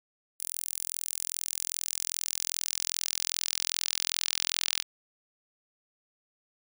sawtooth tone with high-pass filter sweep, 42.51 Hz, F1, 46 cents flat, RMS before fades -33 dBFS, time 0.39-4.83 s, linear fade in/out 20 ms, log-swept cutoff 9700 to 3700 Hz, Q 1.3, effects none

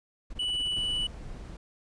brown noise with tremolo, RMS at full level -40 dBFS, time 0.3-1.06 s, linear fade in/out 5 ms, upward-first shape sine, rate 17 Hz, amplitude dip 85%
triangle tone, 2960 Hz, F#7, in tune, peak -26 dBFS, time 0.39-1.07 s, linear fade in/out 5 ms
brown noise, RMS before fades -41 dBFS, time 0.76-1.57 s, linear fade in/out 5 ms
effects resampled to 22050 Hz

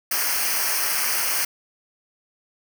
white noise with comb filter, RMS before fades -23 dBFS, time 0.11-1.45 s, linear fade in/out 5 ms, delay 0.27 ms, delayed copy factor -0.85, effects none

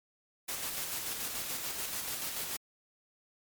white noise with tremolo, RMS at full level -36 dBFS, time 0.48-2.57 s, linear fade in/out 10 ms, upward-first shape square, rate 6.9 Hz, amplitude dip 30%, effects MP3 96 kbps

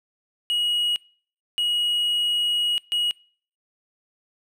triangle tone bursts at uneven times, 2900 Hz, F#7, 35 cents flat, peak -19 dBFS, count 3, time 0.5-0.96 / 1.58-2.78 / 2.92-3.11 s, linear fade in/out 0 ms, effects noise-tail reverb RT60 0.5 s tail -26 dB re dry

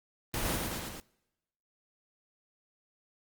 pink noise with echo, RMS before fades -32 dBFS, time 0.34-0.56 s, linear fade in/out 0 ms, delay 110 ms, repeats 4, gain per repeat -3 dB, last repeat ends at 1 s, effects noise-tail reverb RT60 1.0 s tail -25 dB re dry + Opus 24 kbps

